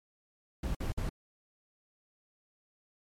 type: noise bursts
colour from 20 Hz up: brown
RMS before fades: -33 dBFS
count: 3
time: 0.63-1.094 s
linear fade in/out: 5 ms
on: 120 ms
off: 52 ms
effects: MP3 64 kbps